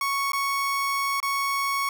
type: tone with dropouts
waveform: 30% pulse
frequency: 1108.7 Hz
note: C#6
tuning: in tune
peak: -21 dBFS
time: 0.01-1.89 s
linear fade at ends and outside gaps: 2 ms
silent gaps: 0.32-0.332 / 1.202-1.228 s
effects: none